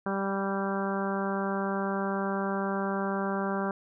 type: harmonic tone with a mistuned harmonic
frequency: 196 Hz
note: G3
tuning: in tune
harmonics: 1 / 2 / 3 / 4 / 5 / 6 / 7 / 8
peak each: -31 / -34 / -36 / -37 / -38 / -39 / -39 / -40 dBFS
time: 0.06-3.71 s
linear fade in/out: 2 ms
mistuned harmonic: 6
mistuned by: -15 cents
effects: none